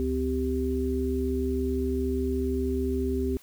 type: tone cluster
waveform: sine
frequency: 71.5 / 256.7 / 390.1 Hz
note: D2 / C4 / G4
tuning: -46 / -33 / -8 cents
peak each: -29 dBFS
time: 0-3.37 s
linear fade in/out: 0 ms
effects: white hiss -55 dBFS RMS until 3.42 s